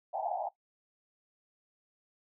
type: band-pass noise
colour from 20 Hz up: white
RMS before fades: -35 dBFS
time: 0.13-0.49 s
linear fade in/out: 10 ms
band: 630 to 860 Hz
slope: 96 dB/octave
effects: noise-tail reverb RT60 0.1 s tail -17 dB re dry